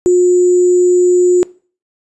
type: tone with sample-and-hold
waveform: sine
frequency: 359 Hz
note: F4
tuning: 48 cents sharp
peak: -6 dBFS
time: 0.06-1.43 s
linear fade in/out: 0 ms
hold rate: 7350 Hz
effects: noise-tail reverb RT60 0.4 s tail -22 dB re dry + resampled to 24000 Hz